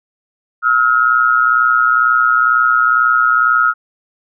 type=tone pair together; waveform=sine; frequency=1294.9 / 1417 Hz; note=E6 / F6; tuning=-31 / +25 cents; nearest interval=major second; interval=156 cents; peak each=-12 dBFS; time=0.62-3.74 s; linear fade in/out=50 ms; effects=none